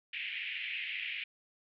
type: band-pass noise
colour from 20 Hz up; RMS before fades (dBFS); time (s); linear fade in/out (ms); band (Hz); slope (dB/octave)
white; -39; 0.13-1.24; 5; 2000 to 2900; 48
effects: none